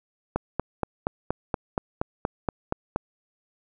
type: click train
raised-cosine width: 1 ms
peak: -10 dBFS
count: 12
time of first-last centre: 0.36-2.96 s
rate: 4.23 Hz
effects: none